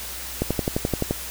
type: click train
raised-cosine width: 2 ms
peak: -8 dBFS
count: 9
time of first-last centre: 0.42-1.11 s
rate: 11.6 Hz
effects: added 60 Hz sine -41 dBFS peak until 1.3 s + white hiss -34 dBFS RMS until 1.3 s